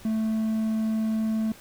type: tone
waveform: triangle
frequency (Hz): 220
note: A3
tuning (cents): 0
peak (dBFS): -21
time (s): 0.05-1.52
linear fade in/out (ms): 2
effects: pink hiss -49 dBFS RMS until 1.6 s